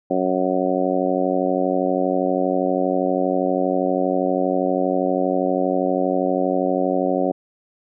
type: harmonic tone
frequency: 92.5 Hz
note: F#2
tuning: in tune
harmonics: 2 / 3 / 4 / 5 / 6 / 7 / 8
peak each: -28 / -23 / -25 / -28 / -23 / -27 / -26 dBFS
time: 0.1-7.32 s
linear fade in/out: 10 ms
effects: none